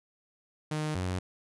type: tone pair in turn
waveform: sawtooth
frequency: 153.4 / 91.62 Hz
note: D#3 / F#2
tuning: -24 / -17 cents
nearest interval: major sixth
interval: 893 cents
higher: first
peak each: -26 / -26 dBFS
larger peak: neither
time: 0.71-0.95 / 0.95-1.19 s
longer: neither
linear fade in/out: 5 ms
effects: resampled to 24000 Hz